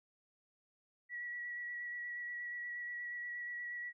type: tone with vibrato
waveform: sine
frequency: 1932 Hz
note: B6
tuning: 39 cents flat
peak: -40 dBFS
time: 1.09-3.93 s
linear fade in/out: 50 ms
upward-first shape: square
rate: 8.4 Hz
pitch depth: 12 cents each way
effects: none